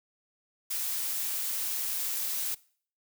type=noise; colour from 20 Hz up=blue; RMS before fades=-32 dBFS; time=0.7-2.55 s; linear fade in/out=10 ms; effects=noise-tail reverb RT60 0.5 s tail -22 dB re dry